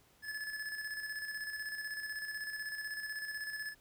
square tone with tremolo, 1722 Hz, A6, 38 cents flat, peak -38 dBFS, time 0.22-3.75 s, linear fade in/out 50 ms, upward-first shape square, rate 16 Hz, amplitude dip 45%, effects pink hiss -67 dBFS RMS until 3.8 s

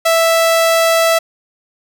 sawtooth tone, 659.3 Hz, E5, in tune, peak -6 dBFS, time 0.05-1.19 s, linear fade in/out 10 ms, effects none

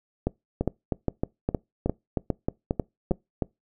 two click trains, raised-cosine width 2 ms, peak -11 / -10 dBFS, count 10 / 8, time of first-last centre 0.61-3.422 / 0.27-3.116 s, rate 3.2 / 2.46 Hz, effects noise-tail reverb RT60 0.2 s tail -24 dB re dry

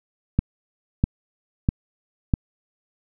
click train, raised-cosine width 5 ms, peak -5 dBFS, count 4, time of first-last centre 0.39-2.338 s, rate 1.54 Hz, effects none

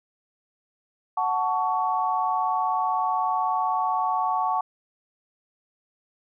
sine chord, F# minor, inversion none, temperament equal with one note detuned, 740 / 880 / 1121 Hz, F#5 / A5 / C#6, 0 / 0 / +19 cents, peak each -26 dBFS, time 1.17-4.61 s, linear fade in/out 5 ms, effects none

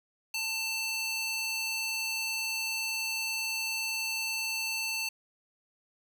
square tone with high-pass filter, 891 Hz, A5, 22 cents sharp, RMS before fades -33 dBFS, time 0.34-5.09 s, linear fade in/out 5 ms, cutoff 3000 Hz, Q 1.6, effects none

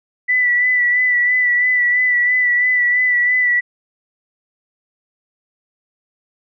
sine tone with vibrato, 1975 Hz, B6, in tune, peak -12 dBFS, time 0.28-3.61 s, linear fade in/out 20 ms, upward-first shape sine, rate 3 Hz, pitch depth 29 cents each way, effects none

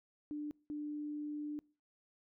sine tone bursts at uneven times, 297.1 Hz, D4, 20 cents sharp, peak -38 dBFS, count 2, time 0.31-0.51 / 0.7-1.59 s, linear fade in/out 0 ms, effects noise-tail reverb RT60 0.4 s tail -25 dB re dry

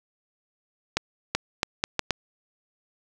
accelerating click train, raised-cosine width 0.2 ms, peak -5 dBFS, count 6, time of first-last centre 0.97-2.107 s, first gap 380 ms, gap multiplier 0.74, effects none

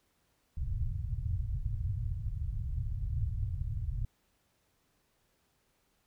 white low-pass noise, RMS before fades -34 dBFS, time 0.57-4.05 s, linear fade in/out 5 ms, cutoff 120 Hz, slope 48 dB/octave, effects pink hiss -74 dBFS RMS until 6.06 s

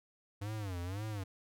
square tone with vibrato, 97.4 Hz, G2, 11 cents flat, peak -38 dBFS, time 0.41-1.24 s, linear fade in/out 10 ms, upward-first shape sine, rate 1.9 Hz, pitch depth 200 cents each way, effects none

